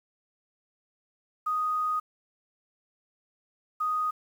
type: tone bursts at uneven times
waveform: sine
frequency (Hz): 1244.5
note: D#6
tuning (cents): 0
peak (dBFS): -25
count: 2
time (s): 1.46-2 / 3.8-4.11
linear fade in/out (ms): 10
effects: 9-bit

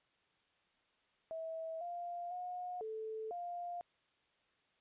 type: tone with pitch steps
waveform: sine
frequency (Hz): 649 / 698 / 721 / 438.8 / 701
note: E5 / F5 / F#5 / A4 / F5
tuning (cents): -27 / -1 / -45 / -5 / +6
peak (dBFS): -40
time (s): 1.31-3.81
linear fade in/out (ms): 0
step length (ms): 500
effects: white hiss -75 dBFS RMS until 4.8 s + resampled to 8000 Hz

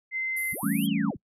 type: tone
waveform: sine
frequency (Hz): 2070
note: C7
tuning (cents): -19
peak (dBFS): -27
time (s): 0.11-0.56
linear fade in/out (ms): 50
type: band-pass noise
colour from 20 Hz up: pink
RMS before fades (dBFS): -38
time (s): 0.36-0.87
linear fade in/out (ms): 10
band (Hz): 9700 to 13000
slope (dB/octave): 96
type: linear two-way sweep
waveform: sine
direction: up then down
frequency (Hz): 30.63 to 3322 to 30.63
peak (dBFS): -35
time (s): 0.52-1.17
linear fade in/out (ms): 10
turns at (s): 0.87
type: chord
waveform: sine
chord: A dominant seventh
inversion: second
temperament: equal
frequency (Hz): 164.81 / 196 / 220 / 277.2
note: E3 / G3 / A3 / C#4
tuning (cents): 0 / 0 / 0 / 0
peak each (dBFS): -32 / -28 / -28 / -28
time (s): 0.63-1.11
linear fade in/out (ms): 5
effects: noise-tail reverb RT60 0.1 s tail -26 dB re dry

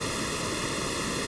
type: noise with comb filter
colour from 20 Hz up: pink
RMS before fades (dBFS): -30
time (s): 0-1.27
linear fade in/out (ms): 20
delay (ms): 1.3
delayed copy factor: -0.85
effects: resampled to 22050 Hz

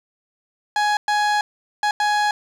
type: tone bursts at uneven times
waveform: 30% pulse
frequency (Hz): 835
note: G#5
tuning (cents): +9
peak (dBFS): -14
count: 4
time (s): 0.76-0.97 / 1.08-1.41 / 1.83-1.91 / 2-2.31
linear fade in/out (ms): 2
effects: low-pass 6000 Hz 12 dB/octave + 8-bit

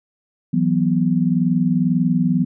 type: chord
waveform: sine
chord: E suspended second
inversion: none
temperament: equal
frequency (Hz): 164.81 / 185 / 246.9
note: E3 / F#3 / B3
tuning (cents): 0 / 0 / 0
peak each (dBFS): -19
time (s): 0.53-2.45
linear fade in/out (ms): 10
effects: none

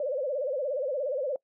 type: tone with vibrato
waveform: sine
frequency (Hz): 549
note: C#5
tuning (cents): -17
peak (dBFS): -27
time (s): 0-1.36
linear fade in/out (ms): 2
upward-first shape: sine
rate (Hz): 17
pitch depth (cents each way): 160
effects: noise-tail reverb RT60 0.1 s tail -23 dB re dry

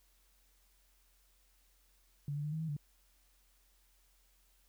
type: tone with pitch steps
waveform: sine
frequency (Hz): 143.7 / 146.5 / 150.1 / 158.1 / 160.6 / 146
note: D3 / D3 / D3 / D#3 / E3 / D3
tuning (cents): -37 / -4 / +38 / +28 / -45 / -10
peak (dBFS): -35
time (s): 2.28-2.766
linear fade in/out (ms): 2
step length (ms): 81
effects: added 44 Hz sine -69 dBFS peak until 4.68 s + white hiss -72 dBFS RMS until 4.68 s

